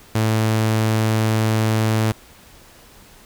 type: tone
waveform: sawtooth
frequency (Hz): 110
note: A2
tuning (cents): 0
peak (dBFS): -12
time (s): 0.15-2.12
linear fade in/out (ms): 5
effects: pink hiss -47 dBFS RMS until 3.25 s